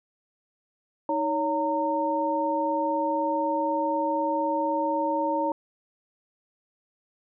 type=tone cluster; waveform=sine; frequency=313.3 / 562 / 918 Hz; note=D#4 / C#5 / A#5; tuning=+12 / +24 / -27 cents; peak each=-29 / -28 / -26 dBFS; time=1.09-5.52 s; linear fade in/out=2 ms; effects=none